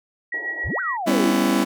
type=tone with tremolo; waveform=sine; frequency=1915 Hz; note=A#6; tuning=46 cents sharp; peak=-22 dBFS; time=0.32-0.97 s; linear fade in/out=5 ms; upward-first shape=triangle; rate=7.4 Hz; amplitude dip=65%
type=band-pass noise; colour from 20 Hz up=pink; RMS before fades=-40 dBFS; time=0.34-0.72 s; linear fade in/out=0 ms; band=300 to 910 Hz; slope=96 dB/octave
type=exponential two-way sweep; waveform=sine; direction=up then down; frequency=43.65 to 1592 to 266 Hz; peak=-24 dBFS; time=0.64-1.34 s; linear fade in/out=20 ms; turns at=0.8 s
type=chord; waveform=40% pulse; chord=C# half-diminished seventh; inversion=second; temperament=just; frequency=199.57 / 249.5 / 277.2 / 332.6 Hz; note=G3 / B3 / C#4 / E4; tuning=+31 / +18 / 0 / +16 cents; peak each=-22 dBFS; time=1.06-1.65 s; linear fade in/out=20 ms
effects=none